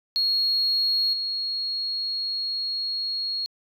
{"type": "tone with level steps", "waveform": "sine", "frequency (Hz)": 4301, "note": "C8", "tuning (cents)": 47, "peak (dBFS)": [-19, -25], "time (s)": [0.16, 3.46], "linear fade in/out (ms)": 0, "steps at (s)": 1.13, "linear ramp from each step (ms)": 5, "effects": ["tanh soft clip ceiling -15 dBFS"]}